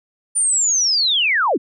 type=linear sweep; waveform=sine; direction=down; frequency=9320 to 179.3 Hz; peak=-14 dBFS; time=0.35-1.58 s; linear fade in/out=20 ms; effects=none